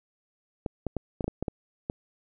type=clicks; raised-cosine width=2 ms; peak=-16 dBFS; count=9; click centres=0.662 / 0.867 / 0.967 / 1.208 / 1.243 / 1.28 / 1.426 / 1.482 / 1.899 s; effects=none